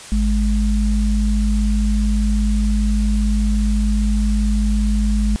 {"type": "tone pair together", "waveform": "sine", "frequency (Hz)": [52.5, 210], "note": ["G#1", "G#3"], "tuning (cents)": [19, 19], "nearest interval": "2 octaves", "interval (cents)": 2400, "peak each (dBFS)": [-15, -19], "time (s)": [0.12, 5.36], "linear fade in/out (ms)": 0, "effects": ["white hiss -36 dBFS RMS until 5.4 s", "resampled to 22050 Hz"]}